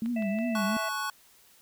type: tone with vibrato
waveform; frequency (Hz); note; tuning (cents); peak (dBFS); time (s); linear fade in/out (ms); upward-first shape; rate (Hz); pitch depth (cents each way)
sine; 218.3; A3; -13; -27; 0.02-0.77; 2; triangle; 2.8; 210
type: click train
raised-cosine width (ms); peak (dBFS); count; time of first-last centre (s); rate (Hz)
0.3; -30; 3; 0.06-0.387; 6.11
type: harmonic tone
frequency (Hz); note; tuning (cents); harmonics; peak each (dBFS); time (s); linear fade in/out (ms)
659.3; E5; 0; 1 / 3 / 4; -34 / -44 / -41; 0.16-0.89; 5
type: chord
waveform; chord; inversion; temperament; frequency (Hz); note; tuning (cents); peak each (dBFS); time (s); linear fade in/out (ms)
square; F# minor; first; equal with one note detuned; 857.9 / 1108.7 / 1480; A5 / C#6 / F#6; -44 / 0 / 0; -38 / -34 / -35; 0.55-1.1; 2
effects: white hiss -59 dBFS RMS until 1.61 s